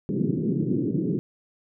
pink band-pass noise, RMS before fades -25 dBFS, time 0.09-1.19 s, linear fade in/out 0 ms, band 130 to 390 Hz, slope 48 dB/octave, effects none

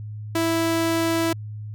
sawtooth tone, 329.6 Hz, E4, in tune, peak -16 dBFS, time 0.35-1.33 s, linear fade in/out 5 ms, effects added 106 Hz sine -31 dBFS peak until 1.74 s

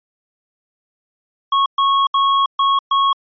square tone bursts at uneven times, 1100 Hz, C#6, 14 cents flat, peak -13 dBFS, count 5, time 1.52-1.66 / 1.78-2.07 / 2.14-2.46 / 2.59-2.79 / 2.91-3.13 s, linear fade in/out 5 ms, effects resampled to 11025 Hz

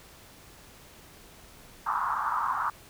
white band-pass noise, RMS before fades -29 dBFS, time 1.86-2.7 s, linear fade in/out 5 ms, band 900 to 1300 Hz, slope 48 dB/octave, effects pink hiss -52 dBFS RMS until 2.89 s

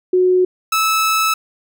sine / sawtooth tone pair in turn, 366.4 / 1305.7 Hz, F#4 / E6, -17 / -17 cents, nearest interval octave + minor seventh, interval 2200 cents, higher second, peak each -10 dBFS, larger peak neither, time 0.13-0.45 / 0.72-1.34 s, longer second, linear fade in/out 5 ms, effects none

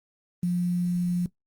sine tone with quantisation, 176.8 Hz, F3, 22 cents sharp, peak -22 dBFS, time 0.43-1.26 s, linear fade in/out 2 ms, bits 8, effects noise-tail reverb RT60 0.1 s tail -17 dB re dry + Opus 32 kbps

